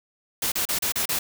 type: noise bursts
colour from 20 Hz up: white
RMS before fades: -25 dBFS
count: 6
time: 0.42-1.19 s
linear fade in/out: 5 ms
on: 100 ms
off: 34 ms
effects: none